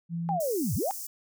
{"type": "tone", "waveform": "sine", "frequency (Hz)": 168.4, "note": "E3", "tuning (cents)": 37, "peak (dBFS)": -29, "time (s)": [0.09, 0.4], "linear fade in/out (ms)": 50}
{"type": "linear two-way sweep", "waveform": "sine", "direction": "down then up", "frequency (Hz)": [830.6, 78.5, 830.6], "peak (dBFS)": -26, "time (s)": [0.29, 0.91], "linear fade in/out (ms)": 0, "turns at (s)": 0.75}
{"type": "high-pass noise", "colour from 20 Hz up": "white", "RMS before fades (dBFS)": -38, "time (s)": [0.4, 1.07], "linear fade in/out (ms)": 5, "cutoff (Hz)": 5300, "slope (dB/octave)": 48}
{"effects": []}